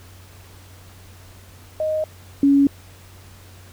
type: tone pair in turn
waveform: sine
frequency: 622.3 / 279.8 Hz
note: D#5 / C#4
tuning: 0 / +16 cents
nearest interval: octave + major second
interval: 1384 cents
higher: first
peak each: -19 / -11 dBFS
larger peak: second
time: 1.8-2.04 / 2.43-2.67 s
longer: neither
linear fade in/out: 2 ms
effects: added 92 Hz sine -44 dBFS peak until 3.72 s + pink hiss -48 dBFS RMS until 3.72 s